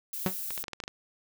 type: noise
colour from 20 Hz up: violet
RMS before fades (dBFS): -36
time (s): 0.13-0.63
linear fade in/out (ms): 2
type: tone with exponential decay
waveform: sawtooth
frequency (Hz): 186.6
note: F#3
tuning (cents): +15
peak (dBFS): -18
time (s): 0.26-0.35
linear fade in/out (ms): 0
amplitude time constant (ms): 19
type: clicks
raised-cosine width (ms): 0.2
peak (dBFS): -19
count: 8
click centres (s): 0.506 / 0.578 / 0.64 / 0.682 / 0.733 / 0.802 / 0.838 / 0.879
effects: none